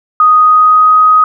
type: tone with pitch glide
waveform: sine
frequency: 1244.5 to 1255.3 Hz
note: D#6 to D#6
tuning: 0 to +15 cents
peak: -3 dBFS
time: 0.2-1.24 s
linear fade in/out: 2 ms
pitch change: +15 cents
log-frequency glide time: 0.37-0.96 s
effects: none